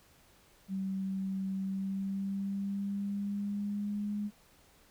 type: tone with pitch glide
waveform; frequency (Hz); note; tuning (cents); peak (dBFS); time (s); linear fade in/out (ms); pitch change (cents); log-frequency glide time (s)
sine; 192 to 207; G3 to G#3; -36 to -5; -32; 0.68-4.31; 50; +131; 1.56-4.15
effects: pink hiss -63 dBFS RMS until 4.9 s